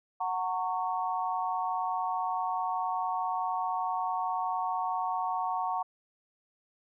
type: chord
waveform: sine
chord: F# major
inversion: none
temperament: equal with one note detuned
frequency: 740 / 915.3 / 1108.7 Hz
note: F#5 / A#5 / C#6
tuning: 0 / -32 / 0 cents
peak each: -32 / -33 / -34 dBFS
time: 0.2-5.83 s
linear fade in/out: 10 ms
effects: none